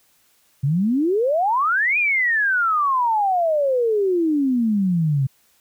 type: exponential two-way sweep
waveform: sine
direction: up then down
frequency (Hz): 130 to 2491 to 130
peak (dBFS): -16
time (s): 0.63-5.27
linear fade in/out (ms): 10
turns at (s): 1.98
effects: white hiss -60 dBFS RMS until 5.6 s